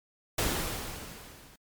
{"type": "noise with level ramp", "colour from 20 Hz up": "pink", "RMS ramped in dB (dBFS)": [-27, -55], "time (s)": [0.38, 1.56], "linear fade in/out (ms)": 5, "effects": ["MP3 96 kbps"]}